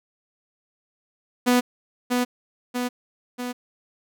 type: tone with echo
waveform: sawtooth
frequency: 246.9 Hz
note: B3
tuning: in tune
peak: -12 dBFS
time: 1.46-1.61 s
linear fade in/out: 20 ms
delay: 640 ms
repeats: 3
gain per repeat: -4 dB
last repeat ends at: 3.53 s
effects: none